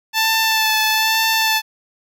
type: tone with vibrato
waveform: 10% pulse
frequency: 880 Hz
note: A5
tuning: in tune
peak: -6 dBFS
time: 0.13-1.62 s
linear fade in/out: 50 ms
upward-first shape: sine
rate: 1.1 Hz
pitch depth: 20 cents each way
effects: none